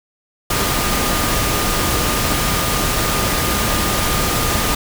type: tone in noise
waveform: sine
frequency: 1216 Hz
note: D#6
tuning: 40 cents flat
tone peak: -26 dBFS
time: 0.5-4.75 s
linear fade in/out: 5 ms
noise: pink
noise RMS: -18 dBFS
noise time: 0.5-4.75 s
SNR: -11 dB
effects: none